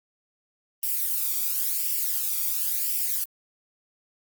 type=noise with flanger; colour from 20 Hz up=violet; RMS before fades=-26 dBFS; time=0.83-3.24 s; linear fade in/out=2 ms; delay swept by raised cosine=0.37 to 0.88 ms; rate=0.95 Hz; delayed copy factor=+0.6; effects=Opus 24 kbps